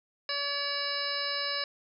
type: harmonic tone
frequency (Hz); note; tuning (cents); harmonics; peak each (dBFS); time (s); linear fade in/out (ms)
570; C#5; +48; 1 / 2 / 3 / 4 / 5 / 7 / 8 / 9; -39 / -39 / -37 / -40 / -41 / -36 / -41 / -35; 0.29-1.64; 2
effects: none